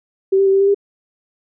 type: tone with pitch steps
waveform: sine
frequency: 385.6 / 392.2 / 386.8 / 390.3 / 395.4 / 401.4 Hz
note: G4 / G4 / G4 / G4 / G4 / G4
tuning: -28 / +1 / -23 / -8 / +15 / +41 cents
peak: -10 dBFS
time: 0.32-0.746 s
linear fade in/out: 10 ms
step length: 71 ms
effects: none